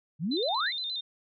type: exponential sweep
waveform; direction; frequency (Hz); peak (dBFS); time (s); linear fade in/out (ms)
sine; up; 139.2 to 2349; -27; 0.19-0.73; 50
type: tone with vibrato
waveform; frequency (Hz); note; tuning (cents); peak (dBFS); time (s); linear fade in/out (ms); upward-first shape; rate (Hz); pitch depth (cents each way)
sine; 3829; A#7; +46; -31; 0.31-1.01; 10; square; 8.5; 88
effects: none